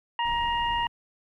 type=harmonic tone; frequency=943 Hz; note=A#5; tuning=20 cents sharp; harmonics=1 / 2 / 3; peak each=-25 / -33 / -32 dBFS; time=0.19-0.87 s; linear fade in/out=2 ms
type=noise; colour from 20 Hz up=brown; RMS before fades=-40 dBFS; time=0.24-0.88 s; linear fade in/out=20 ms
effects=none